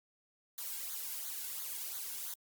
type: noise with flanger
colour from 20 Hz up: blue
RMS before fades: -41 dBFS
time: 0.58-2.34 s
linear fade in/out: 2 ms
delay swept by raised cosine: 0.37 to 1.67 ms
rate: 2.9 Hz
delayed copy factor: -0.75
effects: Opus 48 kbps